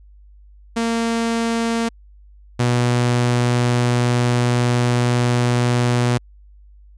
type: tone pair in turn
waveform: sawtooth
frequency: 230.1 / 121.89 Hz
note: A#3 / B2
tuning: -22 / -22 cents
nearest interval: major seventh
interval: 1100 cents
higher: first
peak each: -14 / -11 dBFS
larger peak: second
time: 0.76-1.89 / 2.59-6.18 s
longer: second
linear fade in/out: 10 ms
effects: added 50 Hz sine -43 dBFS peak until 6.97 s + resampled to 22050 Hz